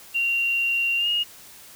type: tone with pitch glide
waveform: sine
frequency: 2762 to 2859 Hz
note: F7 to F7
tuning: -20 to +40 cents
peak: -20 dBFS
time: 0.14-1.24 s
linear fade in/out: 20 ms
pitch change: +60 cents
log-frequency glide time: 0.97-1.08 s
effects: white hiss -46 dBFS RMS until 1.75 s